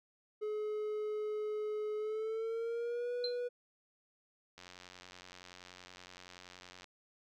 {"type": "tone with pitch glide", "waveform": "triangle", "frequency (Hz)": [425, 488.2], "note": ["G#4", "B4"], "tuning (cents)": [40, -20], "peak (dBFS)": -33, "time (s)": [0.41, 3.49], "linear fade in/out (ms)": 20, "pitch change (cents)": 240, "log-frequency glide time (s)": [1.97, 3.13]}
{"type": "tone with exponential decay", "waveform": "sine", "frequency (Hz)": 4116, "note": "C8", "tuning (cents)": -29, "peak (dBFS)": -32, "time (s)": [3.24, 3.4], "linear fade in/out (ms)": 2, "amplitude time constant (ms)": 33}
{"type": "click train", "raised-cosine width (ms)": 0.2, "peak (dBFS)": -34, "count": 206, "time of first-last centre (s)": [4.58, 6.843], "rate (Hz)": 90.6}
{"effects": []}